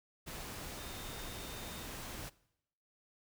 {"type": "tone in noise", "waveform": "sine", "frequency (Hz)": 3657, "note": "A#7", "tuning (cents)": -34, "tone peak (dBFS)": -54, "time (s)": [0.77, 1.87], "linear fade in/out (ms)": 20, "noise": "pink", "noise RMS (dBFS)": -45, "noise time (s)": [0.26, 2.3], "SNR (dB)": -12, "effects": ["noise-tail reverb RT60 0.8 s tail -21 dB re dry"]}